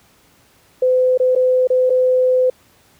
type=tone with dropouts; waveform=sine; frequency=509 Hz; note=C5; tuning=48 cents flat; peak=-11 dBFS; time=0.82-2.5 s; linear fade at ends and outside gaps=5 ms; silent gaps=1.176-1.199 / 1.352-1.36 / 1.673-1.701 / 1.897-1.902 s; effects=pink hiss -53 dBFS RMS until 2.99 s + high-pass 60 Hz 12 dB/octave